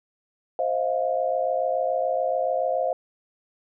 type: tone cluster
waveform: sine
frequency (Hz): 522 / 635 / 702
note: C5 / D#5 / F5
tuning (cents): -4 / +35 / +9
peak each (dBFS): -26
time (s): 0.59-2.93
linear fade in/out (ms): 2
effects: none